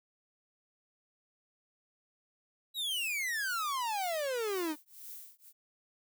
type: exponential sweep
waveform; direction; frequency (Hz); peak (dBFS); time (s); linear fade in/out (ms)
45% pulse; down; 3951 to 293.3; -32; 2.74-4.76; 50
type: noise with tremolo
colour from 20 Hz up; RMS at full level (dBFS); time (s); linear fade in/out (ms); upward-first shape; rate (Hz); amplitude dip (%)
violet; -45; 2.88-5.53; 50; triangle; 1.9; 100
effects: none

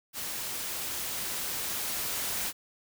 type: noise with level ramp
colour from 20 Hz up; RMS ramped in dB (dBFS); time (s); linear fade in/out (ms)
white; -36 to -32; 0.13-2.53; 50
effects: none

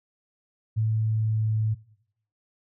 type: tone with pitch glide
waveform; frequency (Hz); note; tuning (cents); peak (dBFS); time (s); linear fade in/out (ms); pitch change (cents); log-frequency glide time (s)
sine; 110 to 109.18; A2 to A2; 0 to -13; -21; 0.76-1.75; 20; -13; 1-1.53
effects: noise-tail reverb RT60 0.8 s tail -22 dB re dry

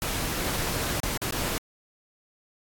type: noise with dropouts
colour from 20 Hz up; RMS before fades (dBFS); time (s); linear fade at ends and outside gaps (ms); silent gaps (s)
pink; -29; 0.02-1.58; 0; 1.001-1.033 / 1.174-1.218 / 1.308-1.324
effects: AAC 64 kbps

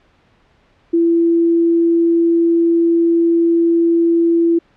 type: tone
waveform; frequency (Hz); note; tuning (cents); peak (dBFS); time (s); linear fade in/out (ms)
sine; 336; E4; +33; -10; 0.93-4.59; 10
effects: pink hiss -55 dBFS RMS until 4.76 s + low-pass 3000 Hz 12 dB/octave

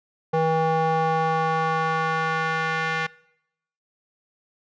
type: tone with band-pass filter sweep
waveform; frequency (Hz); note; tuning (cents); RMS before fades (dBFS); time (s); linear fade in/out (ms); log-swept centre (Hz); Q
square; 160.8; E3; -43; -23; 0.33-3.07; 10; 650 to 1800; 1.8
effects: noise-tail reverb RT60 0.8 s tail -23 dB re dry + resampled to 16000 Hz

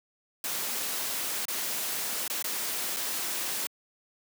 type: noise with dropouts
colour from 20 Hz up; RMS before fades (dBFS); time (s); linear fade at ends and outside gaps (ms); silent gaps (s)
white; -32; 0.44-3.67; 2; 1.453-1.482 / 2.279-2.299 / 2.425-2.442 / 2.964-2.968
effects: high-pass 200 Hz 12 dB/octave

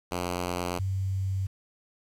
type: tone pair in turn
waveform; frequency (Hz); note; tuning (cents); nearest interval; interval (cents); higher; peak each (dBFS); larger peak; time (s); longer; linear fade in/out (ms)
5% pulse / sine; 88.8 / 95.9; F2 / G2; +29 / -37; minor second; 134; second; -18 / -26; first; 0.11-0.79 / 0.79-1.47; neither; 10
effects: resampled to 32000 Hz + 9-bit

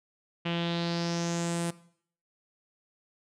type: tone with low-pass filter sweep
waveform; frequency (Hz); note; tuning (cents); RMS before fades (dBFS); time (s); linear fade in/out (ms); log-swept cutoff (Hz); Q
sawtooth; 170.2; F3; -44; -31; 0.45-1.71; 10; 2900 to 9600; 4
effects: noise-tail reverb RT60 0.6 s tail -18 dB re dry

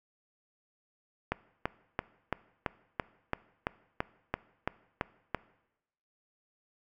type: click train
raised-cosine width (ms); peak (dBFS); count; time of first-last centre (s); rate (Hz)
0.5; -14; 13; 1.32-5.347; 2.98
effects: noise-tail reverb RT60 0.9 s tail -20 dB re dry

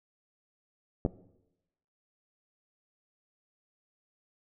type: clicks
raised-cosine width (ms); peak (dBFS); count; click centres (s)
2; -14 / -17; 2; 1.051 / 1.062
effects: noise-tail reverb RT60 0.9 s tail -17 dB re dry

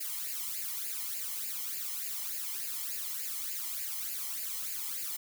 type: noise with flanger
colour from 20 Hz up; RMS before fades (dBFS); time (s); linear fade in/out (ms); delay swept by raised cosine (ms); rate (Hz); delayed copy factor
blue; -37; 0-5.17; 10; 0.42 to 0.98; 3.4; +0.75
effects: none

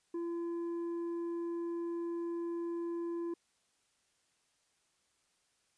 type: tone with tanh clipping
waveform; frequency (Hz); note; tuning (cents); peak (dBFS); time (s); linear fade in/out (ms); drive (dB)
sine; 340; F4; -46; -36; 0.14-3.34; 5; 5
effects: white hiss -75 dBFS RMS until 5.77 s + resampled to 22050 Hz

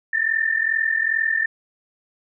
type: tone pair together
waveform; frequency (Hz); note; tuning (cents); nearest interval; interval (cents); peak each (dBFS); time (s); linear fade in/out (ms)
sine; 1770.6 / 1813; A6 / A#6; +10 / -49; unison; 41; -21; 0.13-1.46; 5
effects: none

